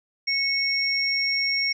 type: tone pair together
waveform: sine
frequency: 2201 / 5546 Hz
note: C#7 / F8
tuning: -13 / -13 cents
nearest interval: octave + major third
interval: 1600 cents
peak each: -24 dBFS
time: 0.27-1.73 s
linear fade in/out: 10 ms
effects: none